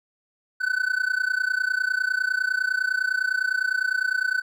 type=tone with amplitude modulation; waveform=triangle; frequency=1510 Hz; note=F#6; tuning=35 cents sharp; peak=-16 dBFS; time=0.6-4.42 s; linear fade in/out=20 ms; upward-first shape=sine; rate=29.9 Hz; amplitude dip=90%; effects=none